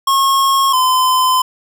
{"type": "tone pair in turn", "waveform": "square", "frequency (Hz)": [1087, 1024.1], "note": ["C#6", "C6"], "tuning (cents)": [-34, -37], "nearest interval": "minor second", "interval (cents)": 103, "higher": "first", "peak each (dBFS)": -11, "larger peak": "neither", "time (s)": [[0.07, 0.73], [0.73, 1.42]], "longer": "second", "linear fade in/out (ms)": 5, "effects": []}